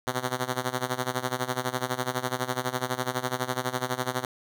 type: tone with tremolo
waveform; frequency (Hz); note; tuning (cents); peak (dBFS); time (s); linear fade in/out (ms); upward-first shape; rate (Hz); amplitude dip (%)
5% pulse; 127.1; C3; -50; -13; 0.07-4.25; 2; sine; 12; 85
effects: none